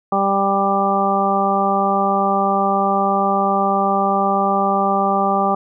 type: harmonic tone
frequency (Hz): 196.9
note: G3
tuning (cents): +8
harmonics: 1 / 2 / 3 / 4 / 5 / 6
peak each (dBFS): -22 / -24 / -23 / -18 / -28 / -20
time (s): 0.12-5.55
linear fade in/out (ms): 5
effects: none